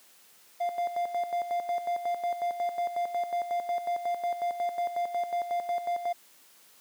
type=tone with tremolo; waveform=triangle; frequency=698.5 Hz; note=F5; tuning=in tune; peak=-24 dBFS; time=0.6-6.13 s; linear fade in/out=10 ms; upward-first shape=square; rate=5.5 Hz; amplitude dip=65%; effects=white hiss -58 dBFS RMS until 6.8 s + high-pass 200 Hz 12 dB/octave